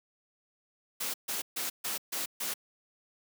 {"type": "noise bursts", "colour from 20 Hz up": "white", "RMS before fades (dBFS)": -34, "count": 6, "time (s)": [1, 2.54], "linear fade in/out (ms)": 10, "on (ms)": 140, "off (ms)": 140, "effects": ["high-pass 200 Hz 12 dB/octave"]}